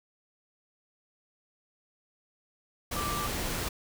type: tone in noise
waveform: sine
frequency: 1174.7 Hz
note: D6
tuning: in tune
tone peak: -33 dBFS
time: 2.96-3.27 s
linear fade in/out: 10 ms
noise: pink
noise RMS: -33 dBFS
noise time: 2.91-3.69 s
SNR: -3 dB
effects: none